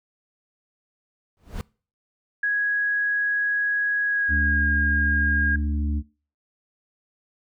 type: noise with exponential growth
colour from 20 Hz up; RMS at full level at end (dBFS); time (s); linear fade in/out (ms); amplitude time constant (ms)
brown; -26; 1.37-1.61; 0; 51
type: tone with pitch glide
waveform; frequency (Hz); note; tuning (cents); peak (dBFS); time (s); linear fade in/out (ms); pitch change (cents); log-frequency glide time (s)
sine; 1661.2 to 1626.1; G#6 to G#6; 0 to -37; -20; 2.43-5.56; 5; -37; 4.05-4.67
type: harmonic tone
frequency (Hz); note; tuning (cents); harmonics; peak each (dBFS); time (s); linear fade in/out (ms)
73.42; D2; 0; 1 / 3 / 4; -22 / -32 / -34; 4.28-6.03; 50
effects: noise-tail reverb RT60 0.4 s tail -24 dB re dry